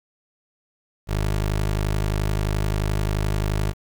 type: tone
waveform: 20% pulse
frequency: 51.5 Hz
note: G#1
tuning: 14 cents flat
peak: -16 dBFS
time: 1.07-3.74 s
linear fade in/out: 50 ms
effects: 8-bit